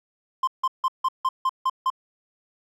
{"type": "tone bursts", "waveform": "triangle", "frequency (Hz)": 1046.5, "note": "C6", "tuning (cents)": 0, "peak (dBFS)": -17, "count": 8, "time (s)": [0.43, 1.902], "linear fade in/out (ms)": 5, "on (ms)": 44, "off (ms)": 160, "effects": []}